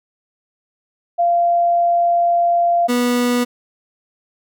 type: tone pair in turn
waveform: sine / 30% pulse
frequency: 691 / 244.3 Hz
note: F5 / B3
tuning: -19 / -19 cents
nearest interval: octave + tritone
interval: 1800 cents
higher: first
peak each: -12 dBFS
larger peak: neither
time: 1.18-2.88 / 2.88-3.45 s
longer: first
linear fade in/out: 20 ms
effects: none